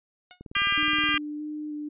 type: tone with exponential decay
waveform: 5% pulse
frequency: 726 Hz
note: F#5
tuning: 33 cents flat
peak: -29 dBFS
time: 0.31-0.43 s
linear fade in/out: 0 ms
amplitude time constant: 24 ms
type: click train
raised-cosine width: 3 ms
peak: -29 dBFS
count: 15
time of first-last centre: 0.41-1.143 s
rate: 19.1 Hz
type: harmonic tone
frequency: 399.8 Hz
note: G4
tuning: 34 cents sharp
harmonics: 3 / 4 / 5 / 6 / 7 / 8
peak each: -29 / -29 / -29 / -29 / -29 / -29 dBFS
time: 0.55-1.18 s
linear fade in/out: 5 ms
type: tone with vibrato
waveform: sine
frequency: 299.9 Hz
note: D4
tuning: 36 cents sharp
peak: -31 dBFS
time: 0.77-1.89 s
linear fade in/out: 10 ms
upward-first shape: square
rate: 1.6 Hz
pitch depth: 12 cents each way
effects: resampled to 8000 Hz